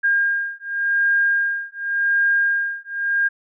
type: beating tone pair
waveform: sine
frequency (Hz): 1612 / 1612.89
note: G6 / G6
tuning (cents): +48 / +49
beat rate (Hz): 0.89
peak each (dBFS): -20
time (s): 0.03-3.29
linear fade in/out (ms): 20
effects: none